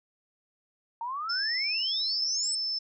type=exponential sweep; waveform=sine; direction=up; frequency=903 to 8372 Hz; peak=-31 dBFS; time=1.01-2.55 s; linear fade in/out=2 ms
type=tone; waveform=sine; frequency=5274 Hz; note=E8; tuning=in tune; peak=-28 dBFS; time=1.29-2.79 s; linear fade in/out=10 ms
effects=none